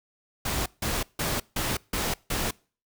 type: noise bursts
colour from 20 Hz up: pink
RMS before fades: -28 dBFS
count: 6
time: 0.45-2.51 s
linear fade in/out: 5 ms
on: 210 ms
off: 160 ms
effects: noise-tail reverb RT60 0.4 s tail -25 dB re dry